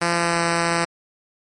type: tone with pitch glide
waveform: 5% pulse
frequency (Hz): 171.1 to 169.23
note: F3 to E3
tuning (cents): -35 to +46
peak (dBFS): -7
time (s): 0.01-0.85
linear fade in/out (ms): 10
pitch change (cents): -19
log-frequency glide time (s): 0.15-0.42
effects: MP3 48 kbps